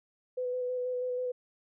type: tone with vibrato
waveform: sine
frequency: 500 Hz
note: B4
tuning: 21 cents sharp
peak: -30 dBFS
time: 0.37-1.32 s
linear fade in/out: 10 ms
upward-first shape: square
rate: 6.2 Hz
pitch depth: 14 cents each way
effects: none